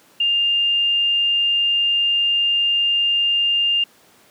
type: tone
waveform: sine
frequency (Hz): 2805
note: F7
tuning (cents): +7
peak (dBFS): -15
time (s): 0.2-3.84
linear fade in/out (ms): 5
effects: pink hiss -52 dBFS RMS until 4.3 s + high-pass 200 Hz 12 dB/octave